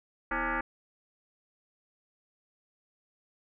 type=tone with frequency modulation; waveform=sine; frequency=246.9 Hz; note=B3; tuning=in tune; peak=-28 dBFS; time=0.31-0.61 s; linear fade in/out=5 ms; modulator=286 Hz; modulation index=6.2; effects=none